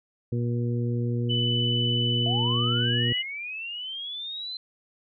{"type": "harmonic tone", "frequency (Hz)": 119.6, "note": "A#2", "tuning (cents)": 45, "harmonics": [1, 2, 3, 4], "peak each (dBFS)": [-25, -31, -35, -37], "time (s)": [0.32, 3.13], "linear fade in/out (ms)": 5}
{"type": "tone with pitch glide", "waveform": "sine", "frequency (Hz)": [2992, 2927], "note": ["F#7", "F#7"], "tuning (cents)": [19, -19], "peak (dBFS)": -25, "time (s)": [1.29, 3.23], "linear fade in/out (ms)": 20, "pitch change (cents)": -38, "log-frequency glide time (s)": [2.8, 3]}
{"type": "linear sweep", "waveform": "sine", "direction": "up", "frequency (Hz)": [659.3, 4100], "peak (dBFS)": -32, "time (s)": [2.26, 4.57], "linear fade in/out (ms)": 2}
{"effects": []}